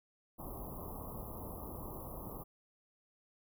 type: band-stop noise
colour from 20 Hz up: pink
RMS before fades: -45 dBFS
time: 0.38-2.44 s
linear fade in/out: 20 ms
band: 1200 to 11000 Hz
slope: 96 dB/octave
effects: none